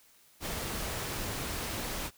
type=noise; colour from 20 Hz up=pink; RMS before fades=-36 dBFS; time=0.4-2.11 s; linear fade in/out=50 ms; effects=white hiss -62 dBFS RMS until 2.17 s